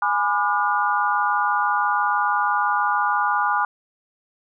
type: chord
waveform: sine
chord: G# diminished seventh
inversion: none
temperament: just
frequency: 830.6 / 996.7 / 1196.1 / 1435.3 Hz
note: G#5 / B5 / D6 / F6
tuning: 0 / +16 / +31 / +47 cents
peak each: -23 / -24 / -23 / -24 dBFS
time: 0.02-3.65 s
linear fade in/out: 2 ms
effects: none